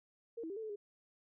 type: tone with pitch steps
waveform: sine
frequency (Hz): 462.2 / 324.8 / 395.5 / 445 / 434 / 409.5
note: A#4 / E4 / G4 / A4 / A4 / G#4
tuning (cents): -15 / -26 / +15 / +20 / -24 / -24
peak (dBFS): -40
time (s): 0.37-0.76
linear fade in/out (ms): 10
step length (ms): 65
effects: none